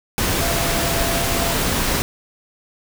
sine tone in noise, 678 Hz, E5, 49 cents sharp, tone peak -26 dBFS, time 0.41-1.53 s, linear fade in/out 0 ms, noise pink, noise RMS -20 dBFS, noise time 0.18-2.02 s, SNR -9 dB, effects none

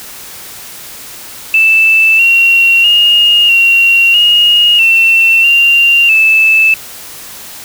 sine tone with pitch steps, 2644 / 2741 / 2849 / 2749 / 2865 / 2696 / 2776 / 2628 Hz, E7 / F7 / F7 / F7 / F7 / E7 / F7 / E7, +5 / -33 / +34 / -28 / +44 / +38 / -11 / -6 cents, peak -4 dBFS, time 1.54-6.74 s, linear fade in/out 2 ms, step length 650 ms, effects white hiss -29 dBFS RMS until 7.64 s

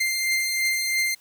sawtooth beating tone pair, 2093 / 2096 Hz, C7 / C7, 0 / +2 cents, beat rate 3 Hz, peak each -27 / -19 dBFS, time 0-1.15 s, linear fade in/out 10 ms, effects white hiss -57 dBFS RMS until 1.2 s

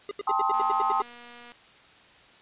square tone bursts, 407.3 Hz, G#4, 34 cents flat, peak -31 dBFS, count 10, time 0.09-1.021 s, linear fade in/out 2 ms, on 22 ms, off 79 ms
sine chord, A half-diminished seventh, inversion third, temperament just, 792 / 880 / 1056 / 1267.2 Hz, G5 / A5 / C6 / Eb6, +18 / 0 / +16 / +31 cents, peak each -28 dBFS, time 0.27-1.02 s, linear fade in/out 5 ms
click train, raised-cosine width 0.3 ms, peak -32 dBFS, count 236, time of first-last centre 0.54-1.519 s, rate 240 Hz
effects white hiss -54 dBFS RMS until 2.41 s + resampled to 8000 Hz

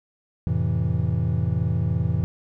triangle chord, F major seventh, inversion none, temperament equal, 87.31 / 110 / 130.81 / 164.81 Hz, F2 / A2 / C3 / E3, 0 / 0 / 0 / 0 cents, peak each -24 / -23 / -25 / -24 dBFS, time 0.47-2.24 s, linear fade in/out 0 ms, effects none

